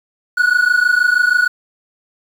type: tone pair together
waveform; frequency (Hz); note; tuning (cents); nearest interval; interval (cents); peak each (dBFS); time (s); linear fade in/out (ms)
triangle; 1453.7 / 1480; F#6 / F#6; -31 / 0; unison; 31; -12; 0.37-1.48; 10
effects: 7-bit